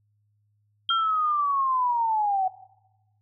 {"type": "tone with exponential decay", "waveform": "sine", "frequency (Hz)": 3206, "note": "G7", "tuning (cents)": 38, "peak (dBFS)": -20, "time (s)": [0.89, 1.18], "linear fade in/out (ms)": 2, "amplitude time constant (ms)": 62}
{"type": "linear sweep", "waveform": "sine", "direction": "down", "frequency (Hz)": [1368, 740], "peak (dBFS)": -21, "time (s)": [0.9, 2.48], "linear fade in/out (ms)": 5}
{"effects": ["noise-tail reverb RT60 1.0 s tail -19 dB re dry", "added 104 Hz sine -65 dBFS peak until 3.21 s"]}